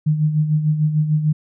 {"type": "tone with tremolo", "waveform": "sine", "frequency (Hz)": 153, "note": "D#3", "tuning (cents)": -29, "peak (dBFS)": -12, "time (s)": [0.06, 1.33], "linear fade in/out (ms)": 10, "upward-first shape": "sine", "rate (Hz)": 6.7, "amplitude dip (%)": 60, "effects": []}